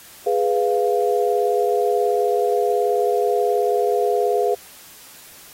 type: chord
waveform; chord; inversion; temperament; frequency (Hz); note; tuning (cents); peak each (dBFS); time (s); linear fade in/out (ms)
sine; F diminished; first; equal; 415.3 / 493.9 / 698.5; Ab4 / Cb5 / F5; 0 / 0 / 0; -19 / -21 / -22; 0.26-4.55; 10
effects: white hiss -44 dBFS RMS until 5.53 s + AAC 48 kbps